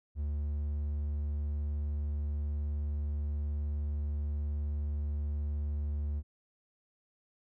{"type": "tone", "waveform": "triangle", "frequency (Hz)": 73.42, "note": "D2", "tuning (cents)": 0, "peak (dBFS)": -29, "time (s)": [0.15, 6.23], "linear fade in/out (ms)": 50, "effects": []}